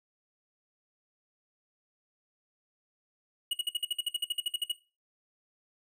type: tone bursts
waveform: square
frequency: 2900 Hz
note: F#7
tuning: 35 cents flat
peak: -28 dBFS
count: 16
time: 3.51-4.719 s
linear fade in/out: 5 ms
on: 24 ms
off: 55 ms
effects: noise-tail reverb RT60 0.3 s tail -17 dB re dry